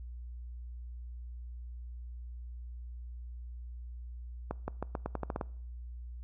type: accelerating click train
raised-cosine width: 1 ms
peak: -20 dBFS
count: 10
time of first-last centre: 4.51-5.412 s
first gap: 170 ms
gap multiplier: 0.86
effects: noise-tail reverb RT60 0.6 s tail -23 dB re dry + added 60 Hz sine -41 dBFS peak until 6.23 s